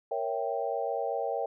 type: chord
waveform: sine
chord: A# diminished seventh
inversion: none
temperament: equal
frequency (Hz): 466.2 / 554.4 / 659.3 / 784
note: A#4 / C#5 / E5 / G5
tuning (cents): 0 / 0 / 0 / 0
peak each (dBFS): -34 / -34 / -35 / -34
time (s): 0.11-1.46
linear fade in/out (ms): 5
effects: none

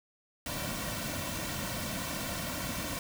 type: noise with comb filter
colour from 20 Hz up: pink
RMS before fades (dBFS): -36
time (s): 0.46-2.99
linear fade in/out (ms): 2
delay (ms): 2.4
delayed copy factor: -0.7
effects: none

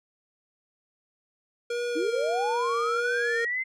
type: tone with vibrato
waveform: square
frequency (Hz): 474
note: A#4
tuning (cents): +29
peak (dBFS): -28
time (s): 1.7-3.45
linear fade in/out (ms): 5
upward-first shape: sine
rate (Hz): 1.6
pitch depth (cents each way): 27
type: linear sweep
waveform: sine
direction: up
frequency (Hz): 290.2 to 2093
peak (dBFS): -26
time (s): 1.95-3.64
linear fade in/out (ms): 20
effects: low-pass 7000 Hz 12 dB/octave

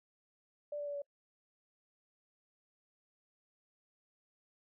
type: tone with pitch steps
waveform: sine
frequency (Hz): 587.3 / 581.6 / 575.9 / 570.3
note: D5 / D5 / D5 / C#5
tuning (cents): 0 / -17 / -34 / +49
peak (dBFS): -37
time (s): 0.72-1.02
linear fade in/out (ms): 5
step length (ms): 75
effects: noise-tail reverb RT60 0.1 s tail -26 dB re dry

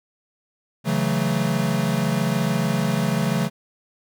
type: chord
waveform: square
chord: F# minor seventh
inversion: second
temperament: equal with one note detuned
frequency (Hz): 138.59 / 164.81 / 185.75 / 220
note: C#3 / E3 / F#3 / A3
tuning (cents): 0 / 0 / +7 / 0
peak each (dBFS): -26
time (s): 0.84-3.5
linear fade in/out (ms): 50
effects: none

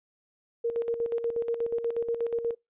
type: tone with tremolo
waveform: sine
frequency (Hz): 466.2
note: A#4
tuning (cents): 0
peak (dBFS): -24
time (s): 0.64-2.55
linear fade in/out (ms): 10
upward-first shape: square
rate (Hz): 8.3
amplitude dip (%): 60
effects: noise-tail reverb RT60 0.2 s tail -25 dB re dry + resampled to 8000 Hz

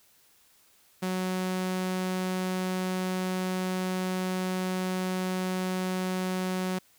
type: tone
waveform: sawtooth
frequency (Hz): 185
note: F#3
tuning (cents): 0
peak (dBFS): -24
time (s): 1.02-6.79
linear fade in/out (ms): 10
effects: white hiss -62 dBFS RMS until 6.98 s

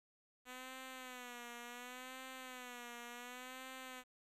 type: tone with vibrato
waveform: 5% pulse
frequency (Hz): 249.4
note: B3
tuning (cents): +17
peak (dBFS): -37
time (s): 0.45-4.04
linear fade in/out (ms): 50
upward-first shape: sine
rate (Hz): 0.69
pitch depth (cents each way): 77
effects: resampled to 32000 Hz + 12-bit

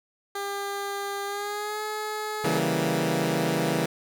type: tone with pitch glide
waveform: 15% pulse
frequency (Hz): 400.4 to 426.7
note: G4 to G#4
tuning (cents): +37 to +47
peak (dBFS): -23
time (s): 0.35-2.59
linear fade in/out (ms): 5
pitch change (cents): +110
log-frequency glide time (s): 1.25-1.82
type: chord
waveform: 15% pulse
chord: C# diminished seventh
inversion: none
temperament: equal with one note detuned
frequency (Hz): 139.07 / 164.81 / 196 / 233.1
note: C#3 / E3 / G3 / Bb3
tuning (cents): +6 / 0 / 0 / 0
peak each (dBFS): -24 / -20 / -25 / -24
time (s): 2.44-3.86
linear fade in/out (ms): 5
effects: none

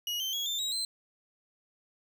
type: tone with pitch steps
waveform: 35% pulse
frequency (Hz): 2900 / 3108 / 3331 / 3570 / 3827 / 4101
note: F#7 / G7 / G#7 / A7 / A#7 / C8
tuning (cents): -35 / -16 / +4 / +24 / +45 / -36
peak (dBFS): -29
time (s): 0.07-0.85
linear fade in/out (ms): 2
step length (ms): 130
effects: none

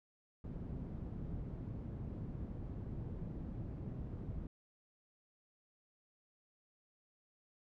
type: low-pass noise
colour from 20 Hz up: white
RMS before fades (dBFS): -44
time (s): 0.44-4.47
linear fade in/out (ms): 2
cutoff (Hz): 160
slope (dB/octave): 12
effects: none

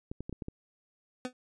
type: clicks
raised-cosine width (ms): 3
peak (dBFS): -25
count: 6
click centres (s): 0.115 / 0.206 / 0.295 / 0.327 / 0.422 / 0.484
type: tone with exponential decay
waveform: 25% pulse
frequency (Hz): 252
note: B3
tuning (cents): +35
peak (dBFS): -26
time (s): 1.25-1.33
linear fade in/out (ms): 1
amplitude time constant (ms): 17
effects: resampled to 22050 Hz

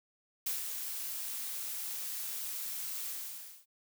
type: noise with ADSR envelope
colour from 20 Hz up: blue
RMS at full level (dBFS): -33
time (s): 0.46-3.66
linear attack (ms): 7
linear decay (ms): 140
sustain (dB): -6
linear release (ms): 590
effects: none

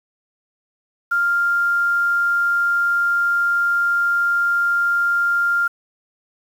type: tone with quantisation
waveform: sine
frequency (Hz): 1396.9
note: F6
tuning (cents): 0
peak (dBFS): -15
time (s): 1.11-5.68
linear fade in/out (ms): 10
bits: 7
effects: none

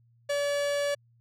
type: tone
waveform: 45% pulse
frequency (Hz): 573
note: D5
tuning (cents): -43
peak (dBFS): -26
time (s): 0.29-0.95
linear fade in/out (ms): 10
effects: added 117 Hz sine -60 dBFS peak until 1.2 s + low-pass 10000 Hz 12 dB/octave

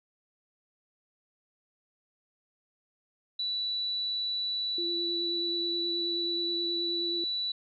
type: tone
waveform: sine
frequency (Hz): 3951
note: B7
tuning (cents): 0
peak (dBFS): -29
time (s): 3.39-7.52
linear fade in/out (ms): 5
type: tone with vibrato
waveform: sine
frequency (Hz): 343.2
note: F4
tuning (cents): -30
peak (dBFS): -34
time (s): 4.78-7.24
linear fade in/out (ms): 2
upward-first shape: triangle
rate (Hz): 9.4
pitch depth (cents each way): 26
effects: none

